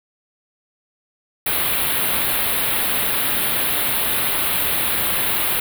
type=band-stop noise; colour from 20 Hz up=white; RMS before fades=-20 dBFS; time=1.46-5.6 s; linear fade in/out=5 ms; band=4000 to 9800 Hz; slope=48 dB/octave; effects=none